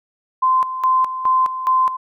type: tone with tremolo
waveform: sine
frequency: 1035 Hz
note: C6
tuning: 19 cents flat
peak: -12 dBFS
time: 0.42-1.97 s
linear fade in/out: 10 ms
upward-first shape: square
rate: 2.4 Hz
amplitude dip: 70%
effects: none